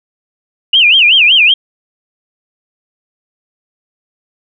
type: tone with vibrato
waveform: sine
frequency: 2776 Hz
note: F7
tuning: 11 cents flat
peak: -4 dBFS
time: 0.73-1.54 s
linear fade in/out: 5 ms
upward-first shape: sine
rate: 5.3 Hz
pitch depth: 260 cents each way
effects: none